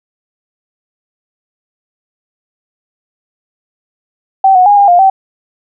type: tone with pitch steps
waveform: sine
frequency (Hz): 772 / 734 / 819 / 806 / 704 / 771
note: G5 / F#5 / G#5 / G5 / F5 / G5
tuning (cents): -27 / -14 / -24 / +48 / +14 / -29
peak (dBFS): -3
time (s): 4.44-5.1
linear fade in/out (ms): 5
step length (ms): 110
effects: none